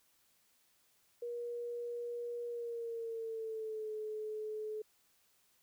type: tone with pitch glide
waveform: sine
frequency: 477.2 to 430.1 Hz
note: A#4 to A4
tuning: +41 to -39 cents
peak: -38 dBFS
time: 1.22-4.82 s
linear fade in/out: 5 ms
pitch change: -180 cents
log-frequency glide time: 2.46-3.92 s
effects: white hiss -72 dBFS RMS until 5.62 s